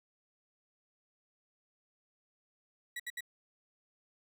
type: tone bursts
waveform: 35% pulse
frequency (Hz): 1937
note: B6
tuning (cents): -34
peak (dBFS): -36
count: 3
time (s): 2.96-3.207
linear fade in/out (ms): 5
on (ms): 37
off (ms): 68
effects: none